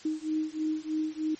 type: beating tone pair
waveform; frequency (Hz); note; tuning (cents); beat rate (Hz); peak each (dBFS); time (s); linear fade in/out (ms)
sine; 310 / 313.2; D#4 / D#4; -6 / +11; 3.2; -31; 0.05-1.35; 5
effects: white hiss -51 dBFS RMS until 1.39 s + MP3 32 kbps